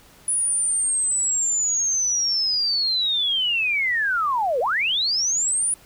sine linear two-way sweep, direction down then up, 9890 to 456 to 9890 Hz, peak -19 dBFS, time 0.28-5.74 s, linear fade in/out 2 ms, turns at 4.6 s, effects pink hiss -51 dBFS RMS until 5.85 s

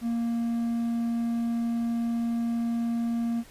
triangle tone, 233.1 Hz, A#3, in tune, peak -23 dBFS, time 0.01-3.44 s, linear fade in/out 50 ms, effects pink hiss -52 dBFS RMS until 3.5 s + resampled to 32000 Hz

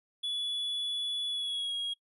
triangle tone with pitch glide, 3418 to 3300 Hz, G#7 to G#7, +49 to -12 cents, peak -30 dBFS, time 0.23-1.94 s, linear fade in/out 10 ms, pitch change -61 cents, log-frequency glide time 1.29-1.73 s, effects noise-tail reverb RT60 0.1 s tail -24 dB re dry + resampled to 32000 Hz

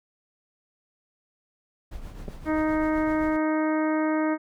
brown noise with tremolo, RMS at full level -36 dBFS, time 1.91-3.37 s, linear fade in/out 10 ms, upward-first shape triangle, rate 7.7 Hz, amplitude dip 60%
clicks, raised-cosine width 2 ms, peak -23 dBFS, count 2, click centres 2.281 / 2.286 s
harmonic tone, 311.1 Hz, D#4, in tune, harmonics 1 / 2 / 3 / 4 / 5 / 6 / 7, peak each -23 / -29 / -33 / -35 / -37 / -39 / -40 dBFS, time 2.45-4.38 s, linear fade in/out 50 ms
effects none

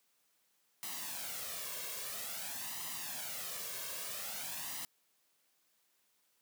white noise with flanger, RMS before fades -42 dBFS, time 0.83-4.85 s, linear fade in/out 0 ms, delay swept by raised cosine 1 to 1.85 ms, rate 0.5 Hz, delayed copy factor +0.65, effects white hiss -75 dBFS RMS until 6.41 s + high-pass 150 Hz 12 dB/octave

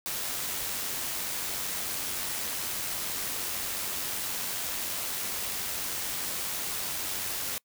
white noise with amplitude modulation, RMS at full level -32 dBFS, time 0.06-7.58 s, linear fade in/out 0 ms, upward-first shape sine, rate 93.6 Hz, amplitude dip 25%, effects noise-tail reverb RT60 0.1 s tail -25 dB re dry

